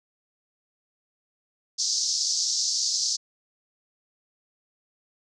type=band-pass noise; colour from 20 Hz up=pink; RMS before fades=-26 dBFS; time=1.78-3.17 s; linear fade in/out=20 ms; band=4600 to 6500 Hz; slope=48 dB/octave; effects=none